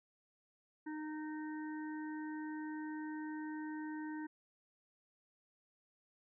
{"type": "harmonic tone", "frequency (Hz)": 307.9, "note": "D#4", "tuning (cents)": -18, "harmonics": [1, 3, 5, 6], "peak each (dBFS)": [-41, -51, -54, -55], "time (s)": [0.86, 4.27], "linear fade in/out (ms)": 10, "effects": []}